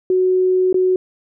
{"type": "tone with dropouts", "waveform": "sine", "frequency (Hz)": 370, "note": "F#4", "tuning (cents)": 0, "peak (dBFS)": -12, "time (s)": [0.1, 0.96], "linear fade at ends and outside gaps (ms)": 2, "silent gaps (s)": [0.728, 0.743], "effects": []}